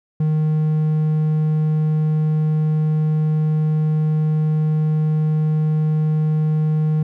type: tone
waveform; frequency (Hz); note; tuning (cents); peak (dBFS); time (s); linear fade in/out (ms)
triangle; 154.7; D#3; -10; -13; 0.2-7.03; 5
effects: none